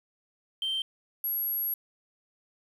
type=tone pair in turn; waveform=sine; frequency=3134 / 11529 Hz; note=G7 / F#9; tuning=-1 / -46 cents; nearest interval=octave + major seventh; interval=2255 cents; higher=second; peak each=-26 dBFS; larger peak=neither; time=0.62-0.82 / 1.24-1.74 s; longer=second; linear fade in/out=2 ms; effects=tanh soft clip ceiling -25 dBFS + 9-bit